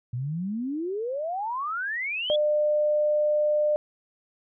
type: exponential sweep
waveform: sine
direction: up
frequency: 116.54 to 3437 Hz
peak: -27 dBFS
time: 0.13-2.36 s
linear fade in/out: 5 ms
type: tone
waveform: sine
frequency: 600 Hz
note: D5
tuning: 37 cents sharp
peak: -20 dBFS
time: 2.3-3.76 s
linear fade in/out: 0 ms
effects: none